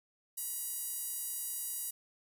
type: tone with high-pass filter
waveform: sawtooth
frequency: 965 Hz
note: B5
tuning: 40 cents flat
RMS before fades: -39 dBFS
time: 0.37-1.91 s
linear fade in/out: 10 ms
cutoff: 10000 Hz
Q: 1.6
effects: none